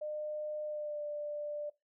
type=tone with pitch glide; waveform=sine; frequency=605 to 591.5 Hz; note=D#5 to D5; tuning=-49 to +12 cents; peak=-36 dBFS; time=0.01-1.7 s; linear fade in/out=10 ms; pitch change=-39 cents; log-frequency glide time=0.64-1.03 s; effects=noise-tail reverb RT60 0.2 s tail -19 dB re dry